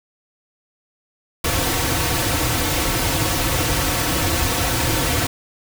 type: noise with comb filter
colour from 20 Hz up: pink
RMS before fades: -20 dBFS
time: 1.44-5.27 s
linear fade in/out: 5 ms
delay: 4.9 ms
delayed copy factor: -0.7
effects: none